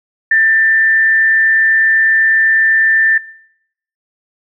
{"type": "tone with frequency modulation", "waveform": "sine", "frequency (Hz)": 1784, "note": "A6", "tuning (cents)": 23, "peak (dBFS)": -7, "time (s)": [0.31, 3.18], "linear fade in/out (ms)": 5, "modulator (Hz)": 168, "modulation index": 0.21, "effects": ["noise-tail reverb RT60 0.8 s tail -25 dB re dry"]}